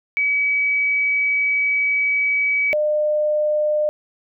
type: tone pair in turn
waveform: sine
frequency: 2278 / 603.4 Hz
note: C#7 / D5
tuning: +47 / +47 cents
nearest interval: octave + major seventh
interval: 2300 cents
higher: first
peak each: -16 dBFS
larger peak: neither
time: 0.17-2.73 / 2.73-3.89 s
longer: first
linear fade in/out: 0 ms
effects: none